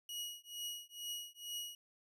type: tone with tremolo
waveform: sawtooth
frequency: 2903 Hz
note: F#7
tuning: 34 cents flat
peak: -36 dBFS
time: 0.09-1.75 s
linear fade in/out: 2 ms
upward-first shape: triangle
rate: 2.2 Hz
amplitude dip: 100%
effects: none